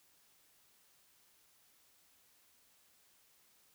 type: silence
effects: white hiss -69 dBFS RMS until 3.74 s